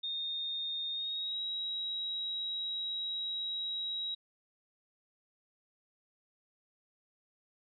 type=tone with pitch glide; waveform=sine; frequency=3671 to 3842 Hz; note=A#7 to B7; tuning=-27 to -48 cents; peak=-34 dBFS; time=0.03-4.15 s; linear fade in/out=10 ms; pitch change=+79 cents; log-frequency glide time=0.91-1.39 s; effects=none